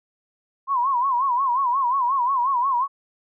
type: tone with vibrato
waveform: sine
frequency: 1030 Hz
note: C6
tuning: 28 cents flat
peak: -18 dBFS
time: 0.67-2.88 s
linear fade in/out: 50 ms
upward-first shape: sine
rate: 5.6 Hz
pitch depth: 140 cents each way
effects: none